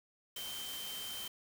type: tone in noise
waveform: sine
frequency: 3116 Hz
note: G7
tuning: 11 cents flat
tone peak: -43 dBFS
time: 0.36-1.28 s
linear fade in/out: 5 ms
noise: white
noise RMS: -45 dBFS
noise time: 0.36-1.28 s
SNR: -1 dB
effects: none